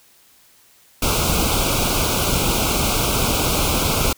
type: band-stop noise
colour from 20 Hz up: pink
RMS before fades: -19 dBFS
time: 1.02-4.13 s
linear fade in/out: 5 ms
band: 1500 to 2200 Hz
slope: 96 dB/octave
effects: white hiss -53 dBFS RMS until 4.17 s